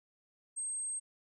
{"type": "tone", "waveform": "sine", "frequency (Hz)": 8390, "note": "C9", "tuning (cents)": 4, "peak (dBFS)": -35, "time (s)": [0.56, 1], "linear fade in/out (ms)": 20, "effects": []}